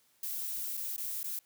violet noise with dropouts, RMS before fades -37 dBFS, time 0.23-1.39 s, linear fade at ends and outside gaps 2 ms, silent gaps 0.77-0.774 / 0.964-0.979 / 1.231-1.242 s, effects white hiss -69 dBFS RMS until 1.45 s + high-pass 60 Hz 12 dB/octave

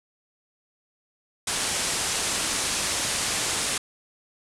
white low-pass noise, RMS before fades -27 dBFS, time 1.47-3.78 s, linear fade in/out 5 ms, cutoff 10000 Hz, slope 48 dB/octave, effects none

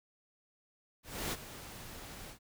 pink noise with ADSR envelope, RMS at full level -35 dBFS, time 1.03-2.39 s, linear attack 290 ms, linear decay 39 ms, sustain -13 dB, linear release 100 ms, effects none

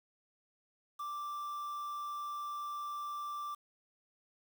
triangle tone with quantisation, 1174.7 Hz, D6, in tune, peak -36 dBFS, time 0.99-3.55 s, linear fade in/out 10 ms, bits 9, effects none

